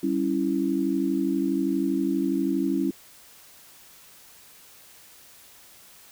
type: chord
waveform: sine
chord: C# diminished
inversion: second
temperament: equal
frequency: 196 / 277.2 / 329.6 Hz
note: G3 / C#4 / E4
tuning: 0 / 0 / 0 cents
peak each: -29 / -25 / -26 dBFS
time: 0.03-2.91 s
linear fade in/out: 5 ms
effects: white hiss -51 dBFS RMS until 6.11 s